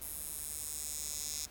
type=tone with high-pass filter sweep; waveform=10% pulse; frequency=150.6 Hz; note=D3; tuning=44 cents sharp; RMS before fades=-41 dBFS; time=0.01-1.46 s; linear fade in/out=10 ms; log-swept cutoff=11000 to 6100 Hz; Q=2.2; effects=added 60 Hz sine -56 dBFS peak until 1.5 s + pink hiss -56 dBFS RMS until 1.5 s

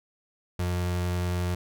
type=tone; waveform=35% pulse; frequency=88.9 Hz; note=F2; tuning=31 cents sharp; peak=-24 dBFS; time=0.59-1.55 s; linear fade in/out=5 ms; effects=none

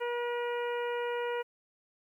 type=harmonic tone; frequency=480.2 Hz; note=B4; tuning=49 cents flat; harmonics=1 / 2 / 3 / 4 / 5 / 6; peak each=-32 / -38 / -42 / -44 / -46 / -48 dBFS; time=0-1.43 s; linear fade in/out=20 ms; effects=11-bit

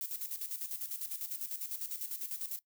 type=noise with tremolo; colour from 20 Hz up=violet; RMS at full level=-38 dBFS; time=0.01-2.59 s; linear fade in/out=0 ms; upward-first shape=square; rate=10 Hz; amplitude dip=65%; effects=noise-tail reverb RT60 0.1 s tail -19 dB re dry

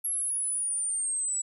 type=exponential sweep; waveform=sine; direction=down; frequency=11300 to 7770 Hz; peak=-27 dBFS; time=0.04-1.42 s; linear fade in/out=10 ms; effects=none

